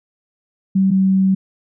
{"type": "tone pair in turn", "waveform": "sine", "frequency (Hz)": [191.9, 190.97], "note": ["G3", "G3"], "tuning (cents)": [-37, -45], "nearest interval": "unison", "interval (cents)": 8, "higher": "first", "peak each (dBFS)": -11, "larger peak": "neither", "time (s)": [[0.75, 0.91], [0.91, 1.35]], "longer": "second", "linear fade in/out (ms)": 10, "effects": []}